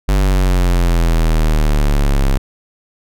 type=exponential sweep; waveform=square; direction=down; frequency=49.23 to 33.36 Hz; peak=-11 dBFS; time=0.08-2.38 s; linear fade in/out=10 ms; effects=none